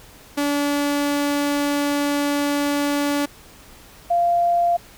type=tone pair in turn; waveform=sawtooth / sine; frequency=287.7 / 692.8 Hz; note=D4 / F5; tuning=-36 / -14 cents; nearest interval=octave + minor third; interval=1522 cents; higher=second; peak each=-15 dBFS; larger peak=neither; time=0.37-3.26 / 4.1-4.77 s; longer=first; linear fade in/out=10 ms; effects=pink hiss -46 dBFS RMS until 4.97 s